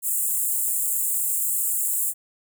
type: high-pass noise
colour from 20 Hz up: pink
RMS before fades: -24 dBFS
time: 0.02-2.14 s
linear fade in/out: 50 ms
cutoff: 7300 Hz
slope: 96 dB/octave
effects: none